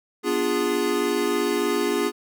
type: chord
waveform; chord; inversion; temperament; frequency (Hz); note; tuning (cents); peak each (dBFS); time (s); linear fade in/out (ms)
square; B diminished seventh; none; equal with one note detuned; 246.9 / 293.7 / 349.2 / 412.4; B3 / D4 / F4 / Ab4; 0 / 0 / 0 / -12; -30 / -29 / -27 / -25; 0.23-2.12; 50
effects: none